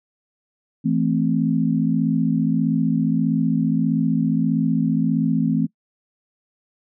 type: chord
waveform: sine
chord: A minor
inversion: second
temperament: equal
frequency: 164.81 / 220 / 261.6 Hz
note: E3 / A3 / C4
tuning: 0 / 0 / 0 cents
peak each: -21 dBFS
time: 0.84-5.67 s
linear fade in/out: 20 ms
effects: noise-tail reverb RT60 0.1 s tail -23 dB re dry